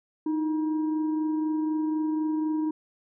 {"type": "tone with frequency modulation", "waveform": "sine", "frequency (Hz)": 310, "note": "D#4", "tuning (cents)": -6, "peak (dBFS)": -24, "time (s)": [0.26, 2.71], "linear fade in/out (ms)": 5, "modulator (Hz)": 644, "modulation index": 0.32, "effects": []}